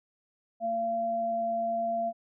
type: tone pair together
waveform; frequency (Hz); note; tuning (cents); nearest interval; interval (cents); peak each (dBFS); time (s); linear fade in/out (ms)
sine; 227.3 / 683; A#3 / F5; -43 / -39; octave + perfect fifth; 1904; -39 / -27; 0.6-2.13; 50
effects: none